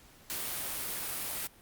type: noise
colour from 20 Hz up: white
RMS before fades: -36 dBFS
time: 0.3-1.47 s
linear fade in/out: 0 ms
effects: pink hiss -58 dBFS RMS until 1.61 s + Opus 48 kbps